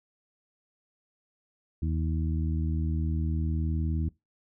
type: harmonic tone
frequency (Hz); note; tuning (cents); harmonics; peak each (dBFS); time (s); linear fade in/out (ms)
79.7; D#2; +42; 1 / 2 / 3 / 4; -27 / -33 / -37 / -39; 1.82-4.09; 5
effects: noise-tail reverb RT60 0.2 s tail -21 dB re dry